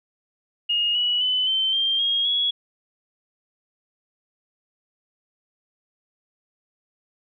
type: tone with pitch steps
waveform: sine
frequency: 2857 / 2934 / 3013 / 3094 / 3177 / 3263 / 3351 Hz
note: F7 / F#7 / F#7 / G7 / G7 / G#7 / G#7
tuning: +39 / -15 / +31 / -23 / +23 / -31 / +15 cents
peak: -19 dBFS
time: 0.69-2.51 s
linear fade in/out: 10 ms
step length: 260 ms
effects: none